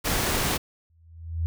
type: noise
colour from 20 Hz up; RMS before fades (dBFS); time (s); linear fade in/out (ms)
pink; -25; 0.04-0.58; 20
type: tone with exponential growth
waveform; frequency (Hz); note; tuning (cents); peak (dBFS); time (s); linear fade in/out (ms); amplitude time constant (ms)
sine; 82.5; E2; +2; -21; 0.9-1.46; 0; 120
effects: none